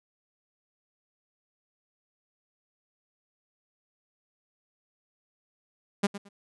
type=tone with echo; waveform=sawtooth; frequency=201.2 Hz; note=G3; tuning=45 cents sharp; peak=-17 dBFS; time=6.03-6.07 s; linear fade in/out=10 ms; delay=110 ms; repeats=2; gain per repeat=-14 dB; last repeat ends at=6.29 s; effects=resampled to 24000 Hz